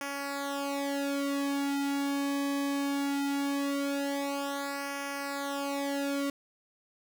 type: tone with flanger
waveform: sawtooth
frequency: 280.4 Hz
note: C#4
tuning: 20 cents sharp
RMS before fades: -32 dBFS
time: 0.01-6.3 s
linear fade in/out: 2 ms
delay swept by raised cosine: 0.25 to 2.15 ms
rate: 0.2 Hz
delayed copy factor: -0.9
effects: none